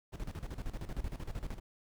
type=noise with tremolo; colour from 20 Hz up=brown; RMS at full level=-38 dBFS; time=0.12-1.6 s; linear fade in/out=20 ms; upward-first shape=square; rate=13 Hz; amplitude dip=75%; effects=none